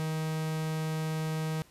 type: tone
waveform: 45% pulse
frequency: 157.7 Hz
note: D#3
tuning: 24 cents sharp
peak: -30 dBFS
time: 0-1.62 s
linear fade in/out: 0 ms
effects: pink hiss -60 dBFS RMS until 1.7 s + resampled to 32000 Hz